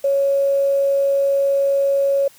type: tone with quantisation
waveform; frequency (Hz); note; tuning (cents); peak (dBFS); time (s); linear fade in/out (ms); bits
sine; 554.4; C#5; 0; -14; 0.04-2.28; 5; 7
effects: white hiss -49 dBFS RMS until 2.38 s